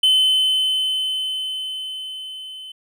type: tone with level ramp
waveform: triangle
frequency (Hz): 3050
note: G7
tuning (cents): -48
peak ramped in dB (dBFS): -10 to -32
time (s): 0.03-2.72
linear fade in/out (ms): 5
effects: none